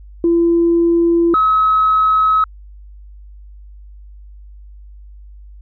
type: tone pair in turn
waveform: sine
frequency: 338.7 / 1282.5 Hz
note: E4 / E6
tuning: +47 / -48 cents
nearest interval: octave + major seventh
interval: 2305 cents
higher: second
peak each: -9 / -9 dBFS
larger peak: neither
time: 0.24-1.34 / 1.34-2.44 s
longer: neither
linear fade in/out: 2 ms
effects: tanh soft clip ceiling -5 dBFS + added 50 Hz sine -35 dBFS peak until 5.61 s